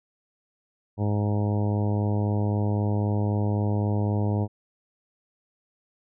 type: harmonic tone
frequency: 103.83 Hz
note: G#2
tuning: in tune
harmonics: 1 / 2 / 3 / 4 / 5 / 6 / 7 / 8 / 9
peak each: -23 / -29 / -33 / -35 / -37 / -39 / -40 / -41 / -42 dBFS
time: 0.97-4.48 s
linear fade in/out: 50 ms
effects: none